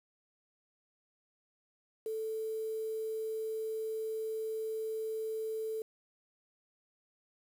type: tone with quantisation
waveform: sine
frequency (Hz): 440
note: A4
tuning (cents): 0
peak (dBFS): -34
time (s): 2.06-5.82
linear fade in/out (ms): 2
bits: 9
effects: none